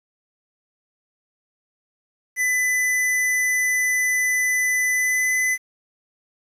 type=tone with pitch glide; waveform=square; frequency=2002 to 2014 Hz; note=B6 to B6; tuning=+23 to +33 cents; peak=-19 dBFS; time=2.36-5.58 s; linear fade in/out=50 ms; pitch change=+10 cents; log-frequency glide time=4.93-5.35 s; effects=resampled to 32000 Hz + 8-bit